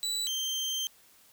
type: tone pair in turn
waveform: 30% pulse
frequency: 3951 / 3142 Hz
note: B7 / G7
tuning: 0 / +3 cents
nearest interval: major third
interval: 397 cents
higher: first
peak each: -27 dBFS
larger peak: neither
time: 0.03-0.27 / 0.27-0.87 s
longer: second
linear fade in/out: 0 ms
effects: white hiss -60 dBFS RMS until 1.32 s